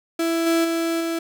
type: tone with level steps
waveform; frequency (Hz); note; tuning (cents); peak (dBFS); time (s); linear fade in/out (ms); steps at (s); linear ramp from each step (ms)
35% pulse; 331.5; E4; +10; -18 / -15 / -19 / -21; 0.19-1.19; 5; 0.46 / 0.64 / 1; 10
effects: none